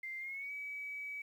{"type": "tone with pitch glide", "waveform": "sine", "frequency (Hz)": [2093, 2282], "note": ["C7", "C#7"], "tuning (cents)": [0, 50], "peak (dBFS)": -40, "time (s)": [0.03, 1.22], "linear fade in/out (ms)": 5, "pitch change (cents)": 150, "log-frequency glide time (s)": [0.19, 0.52], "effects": ["11-bit"]}